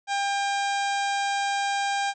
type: harmonic tone with a mistuned harmonic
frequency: 799 Hz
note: G5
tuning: 33 cents sharp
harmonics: 1 / 2 / 3 / 4 / 5 / 6 / 7 / 8 / 9 / 10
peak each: -25 / -31 / -35 / -37 / -39 / -41 / -42 / -43 / -44 / -45 dBFS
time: 0.07-2.14 s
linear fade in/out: 50 ms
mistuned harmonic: 5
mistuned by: -60 cents
effects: none